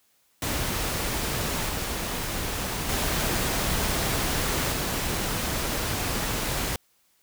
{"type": "noise with level steps", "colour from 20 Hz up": "pink", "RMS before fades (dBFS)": [-28, -30, -26, -28], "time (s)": [0.42, 6.76], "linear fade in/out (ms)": 2, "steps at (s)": [1.69, 2.89, 4.72], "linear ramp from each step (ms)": 2, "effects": ["white hiss -66 dBFS RMS until 7.22 s"]}